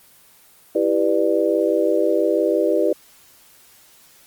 sine chord, E minor seventh, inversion none, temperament just, 329.6 / 395.6 / 494.4 / 593.3 Hz, E4 / G4 / B4 / D5, 0 / +16 / +2 / +18 cents, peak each -21 dBFS, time 0.75-2.93 s, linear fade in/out 5 ms, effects white hiss -51 dBFS RMS until 4.26 s + Opus 24 kbps

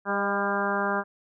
harmonic tone with a mistuned harmonic, 200 Hz, G3, 35 cents sharp, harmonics 1 / 2 / 3 / 4 / 5 / 6 / 7 / 8, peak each -32 / -32 / -32 / -32 / -32 / -32 / -32 / -32 dBFS, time 0.05-1.04 s, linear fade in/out 50 ms, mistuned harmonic 3, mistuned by +23 cents, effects none

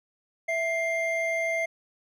triangle tone pair together, 659.1 / 2104 Hz, E5 / C7, 0 / +9 cents, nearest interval octave + minor sixth, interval 2009 cents, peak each -26 dBFS, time 0.48-1.66 s, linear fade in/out 10 ms, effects none

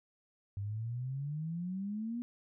sine exponential sweep, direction up, 98 to 244.2 Hz, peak -35 dBFS, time 0.57-2.22 s, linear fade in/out 0 ms, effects none

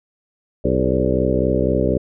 harmonic tone with a mistuned harmonic, 64 Hz, C2, 38 cents flat, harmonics 1 / 2 / 3 / 4 / 5 / 6 / 7 / 8 / 9, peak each -24 / -24 / -24 / -24 / -24 / -24 / -24 / -24 / -24 dBFS, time 0.64-1.98 s, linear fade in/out 10 ms, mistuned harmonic 7, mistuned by -57 cents, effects none

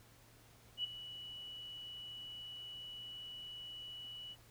sine tone with ADSR envelope, 2945 Hz, F#7, 9 cents flat, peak -33 dBFS, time 0.77-4.36 s, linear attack 71 ms, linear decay 12 ms, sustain -13 dB, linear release 43 ms, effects added 114 Hz sine -65 dBFS peak until 4.5 s + pink hiss -64 dBFS RMS until 4.5 s

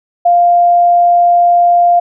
sine tone, 698.5 Hz, F5, in tune, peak -5 dBFS, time 0.25-2 s, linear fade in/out 10 ms, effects none

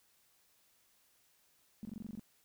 sine tone bursts, 216.5 Hz, A3, 28 cents flat, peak -40 dBFS, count 9, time 1.83-2.195 s, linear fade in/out 0 ms, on 21 ms, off 22 ms, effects white hiss -71 dBFS RMS until 2.44 s

